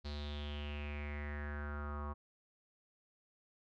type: tone with low-pass filter sweep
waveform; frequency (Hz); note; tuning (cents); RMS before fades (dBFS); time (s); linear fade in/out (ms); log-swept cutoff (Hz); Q
square; 73.42; D2; 0; -42; 0.04-2.14; 20; 4300 to 1100; 6.4
effects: none